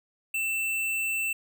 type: tone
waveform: square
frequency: 2670 Hz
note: E7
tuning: 22 cents sharp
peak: -27 dBFS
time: 0.34-1.33 s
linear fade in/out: 5 ms
effects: none